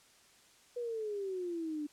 sine exponential sweep, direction down, 491.5 to 291.7 Hz, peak -35 dBFS, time 0.76-1.87 s, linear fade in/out 10 ms, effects white hiss -63 dBFS RMS until 1.92 s + low-pass 9000 Hz 12 dB/octave

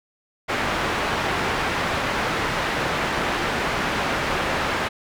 white low-pass noise, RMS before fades -24 dBFS, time 0.48-4.89 s, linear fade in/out 20 ms, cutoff 1800 Hz, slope 12 dB/octave, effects none

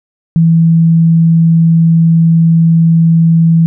sine tone, 164.81 Hz, E3, in tune, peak -4 dBFS, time 0.36-3.66 s, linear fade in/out 0 ms, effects none

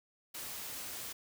white noise, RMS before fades -43 dBFS, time 0.34-1.13 s, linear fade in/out 10 ms, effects none

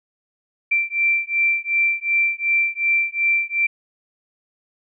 sine beating tone pair, 2349 / 2351.7 Hz, D7 / D7, 0 / +2 cents, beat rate 2.7 Hz, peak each -20 dBFS, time 0.71-3.67 s, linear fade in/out 10 ms, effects none

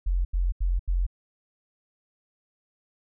sine tone bursts, 44.33 Hz, F1, 27 cents sharp, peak -21 dBFS, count 4, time 0.06-1.066 s, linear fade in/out 10 ms, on 190 ms, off 82 ms, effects none

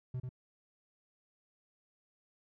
triangle tone with echo, 126.6 Hz, B2, 43 cents sharp, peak -33 dBFS, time 0.14-0.2 s, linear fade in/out 5 ms, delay 92 ms, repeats 1, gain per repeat -3 dB, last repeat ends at 0.292 s, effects none

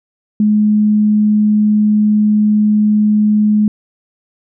sine tone, 211.2 Hz, G#3, 29 cents sharp, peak -8 dBFS, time 0.4-3.68 s, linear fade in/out 2 ms, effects none

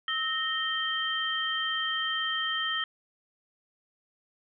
sine tone cluster, 1296 / 1849 / 3141 Hz, E6 / A#6 / G7, -30 / -15 / +3 cents, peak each -34 / -32 / -30 dBFS, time 0.08-2.84 s, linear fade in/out 2 ms, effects none

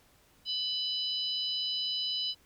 harmonic tone, 996 Hz, B5, 14 cents sharp, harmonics 3 / 4 / 5, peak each -33 / -35 / -37 dBFS, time 0.45-2.35 s, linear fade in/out 50 ms, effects pink hiss -64 dBFS RMS until 2.45 s

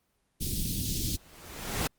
pink band-stop noise, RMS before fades -31 dBFS, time 0.4-1.17 s, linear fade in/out 20 ms, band 300 to 3600 Hz, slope 24 dB/octave
pink noise with exponential growth, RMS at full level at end -28 dBFS, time 0.99-1.87 s, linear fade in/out 0 ms, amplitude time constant 190 ms
effects pink hiss -74 dBFS RMS until 1.98 s + Opus 32 kbps

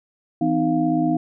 sine tone cluster, 164.3 / 254.1 / 310.9 / 698 Hz, E3 / B3 / D#4 / F5, -5 / +49 / -1 / -1 cents, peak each -26 / -22 / -20 / -25 dBFS, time 0.41-1.17 s, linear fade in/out 5 ms, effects none

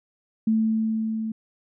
sine tone with level ramp, 220.9 Hz, A3, 7 cents sharp, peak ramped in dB -17 to -26 dBFS, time 0.47-1.32 s, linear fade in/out 5 ms, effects none

